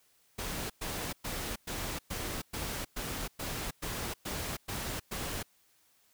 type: noise bursts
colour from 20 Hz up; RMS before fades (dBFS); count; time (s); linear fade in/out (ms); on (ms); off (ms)
pink; -37; 12; 0.38-5.43; 10; 320; 110
effects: white hiss -68 dBFS RMS until 6.13 s